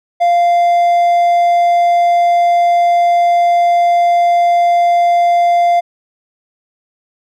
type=tone; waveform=triangle; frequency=695 Hz; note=F5; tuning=9 cents flat; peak=-6 dBFS; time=0.2-5.81 s; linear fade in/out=20 ms; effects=none